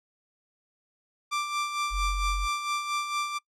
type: tone with tremolo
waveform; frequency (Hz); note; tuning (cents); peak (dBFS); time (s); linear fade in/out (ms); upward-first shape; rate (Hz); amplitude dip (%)
sawtooth; 1178; D6; +5; -22; 1.31-3.39; 20; sine; 4.4; 55
type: tone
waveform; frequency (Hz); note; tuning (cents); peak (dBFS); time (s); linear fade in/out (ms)
sine; 47; F#1; +28; -27; 1.9-2.49; 50
effects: noise-tail reverb RT60 0.1 s tail -24 dB re dry + low-pass 8000 Hz 12 dB/octave